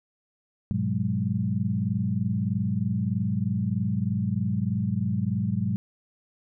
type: tone cluster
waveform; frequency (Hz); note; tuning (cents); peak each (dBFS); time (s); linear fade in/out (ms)
sine; 102.8 / 122.7 / 181.3 / 204.5; G#2 / B2 / F#3 / G#3; -17 / -11 / -35 / -26; -29; 0.71-5.76; 0
effects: none